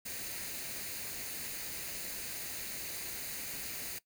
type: noise with comb filter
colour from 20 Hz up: white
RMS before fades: -41 dBFS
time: 0.05-3.99 s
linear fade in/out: 10 ms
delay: 0.45 ms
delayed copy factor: +0.5
effects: noise-tail reverb RT60 0.1 s tail -19 dB re dry